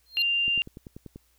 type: tone with exponential growth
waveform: triangle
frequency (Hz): 4203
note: C8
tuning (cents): +7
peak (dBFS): -22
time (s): 0.06-0.22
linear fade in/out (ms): 1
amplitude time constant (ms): 33
type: tone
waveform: sine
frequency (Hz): 2790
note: F7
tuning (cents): -2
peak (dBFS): -22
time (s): 0.17-0.62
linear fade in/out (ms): 0
type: click train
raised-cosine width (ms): 3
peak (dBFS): -28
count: 8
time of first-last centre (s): 0.48-1.16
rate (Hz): 10.3
effects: added 60 Hz sine -67 dBFS peak until 1.38 s + white hiss -67 dBFS RMS until 1.38 s